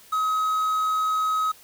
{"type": "tone with quantisation", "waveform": "triangle", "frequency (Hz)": 1271, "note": "D#6", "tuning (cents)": 36, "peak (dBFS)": -19, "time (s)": [0.12, 1.52], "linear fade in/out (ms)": 10, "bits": 7, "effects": ["white hiss -51 dBFS RMS until 1.63 s"]}